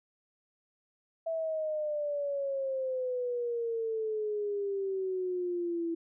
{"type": "exponential sweep", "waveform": "sine", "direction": "down", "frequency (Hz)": [659.3, 331], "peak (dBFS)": -30, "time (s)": [1.26, 5.95], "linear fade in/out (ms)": 10, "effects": []}